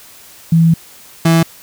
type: tone pair in turn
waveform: sine / 35% pulse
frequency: 164.81 / 164.81 Hz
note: E3 / E3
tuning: 0 / 0 cents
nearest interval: unison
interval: 0 cents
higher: neither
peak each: -6 dBFS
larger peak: neither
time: 0.52-0.74 / 1.25-1.43 s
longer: first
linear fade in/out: 5 ms
effects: white hiss -40 dBFS RMS until 1.62 s